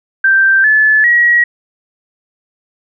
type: tone with pitch steps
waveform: sine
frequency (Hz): 1568 / 1729.8 / 1908.3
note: G6 / A6 / A#6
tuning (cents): 0 / -30 / +40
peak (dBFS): -6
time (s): 0.24-1.44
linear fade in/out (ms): 5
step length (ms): 400
effects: none